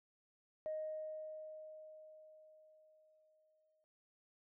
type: tone with exponential decay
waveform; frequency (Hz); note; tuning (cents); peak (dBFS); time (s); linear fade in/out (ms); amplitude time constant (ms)
sine; 622.3; D#5; 0; -37; 0.66-3.84; 0; 690
effects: tanh soft clip ceiling -34 dBFS